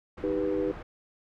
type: low-pass noise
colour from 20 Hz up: pink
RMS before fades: -42 dBFS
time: 0.17-0.83 s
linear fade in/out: 10 ms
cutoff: 1600 Hz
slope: 12 dB/octave
type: chord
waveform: sine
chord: Eb augmented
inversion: none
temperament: equal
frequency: 311.1 / 392 / 493.9 Hz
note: Eb4 / G4 / B4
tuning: 0 / 0 / 0 cents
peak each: -30 dBFS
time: 0.23-0.72 s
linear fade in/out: 10 ms
effects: none